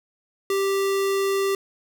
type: tone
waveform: square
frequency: 392 Hz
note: G4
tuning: in tune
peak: -21 dBFS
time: 0.5-1.55 s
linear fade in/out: 2 ms
effects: none